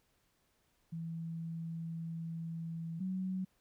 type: tone pair in turn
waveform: sine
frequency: 164.81 / 186.78 Hz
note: E3 / F#3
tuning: 0 / +17 cents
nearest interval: major second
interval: 217 cents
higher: second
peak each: -38 / -34 dBFS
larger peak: second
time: 0.92-3 / 3-3.45 s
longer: first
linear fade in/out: 10 ms
effects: pink hiss -75 dBFS RMS until 3.6 s